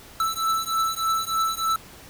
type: beating tone pair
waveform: square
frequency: 1318.5 / 1321.8 Hz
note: E6 / E6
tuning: 0 / +4 cents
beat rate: 3.3 Hz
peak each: -26 dBFS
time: 0.2-1.76 s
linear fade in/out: 2 ms
effects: pink hiss -46 dBFS RMS until 2.09 s